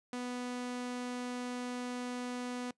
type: tone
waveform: sawtooth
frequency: 247.1 Hz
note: B3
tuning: 1 cent sharp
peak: -33 dBFS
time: 0.13-2.71 s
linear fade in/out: 2 ms
effects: noise-tail reverb RT60 0.1 s tail -21 dB re dry + resampled to 22050 Hz